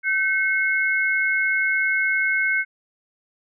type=tone pair together; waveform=sine; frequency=1538 / 2175 Hz; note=G6 / C#7; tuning=-33 / -33 cents; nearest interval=tritone; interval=600 cents; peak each=-21 / -21 dBFS; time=0.03-2.65 s; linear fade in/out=50 ms; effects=none